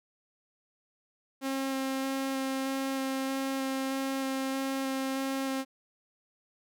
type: tone with vibrato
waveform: sawtooth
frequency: 267.9 Hz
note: C4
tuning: 41 cents sharp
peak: -26 dBFS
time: 1.41-5.65 s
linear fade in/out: 50 ms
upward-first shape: square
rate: 1.6 Hz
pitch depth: 8 cents each way
effects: none